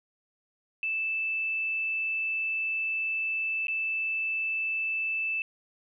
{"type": "tone with dropouts", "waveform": "sine", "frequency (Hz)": 2637, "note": "E7", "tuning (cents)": 0, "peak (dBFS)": -27, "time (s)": [0.83, 5.42], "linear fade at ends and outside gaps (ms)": 1, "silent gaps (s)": [3.67, 3.682], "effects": []}